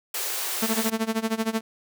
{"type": "high-pass noise", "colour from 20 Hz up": "white", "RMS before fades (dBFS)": -29, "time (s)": [0.14, 0.9], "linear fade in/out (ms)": 5, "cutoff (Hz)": 340, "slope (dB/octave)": 96}
{"type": "tone with tremolo", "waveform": "sawtooth", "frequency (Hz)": 222.8, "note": "A3", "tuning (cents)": 22, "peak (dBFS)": -17, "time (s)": [0.62, 1.61], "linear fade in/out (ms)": 5, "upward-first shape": "sine", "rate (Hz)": 13, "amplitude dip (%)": 90}
{"effects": []}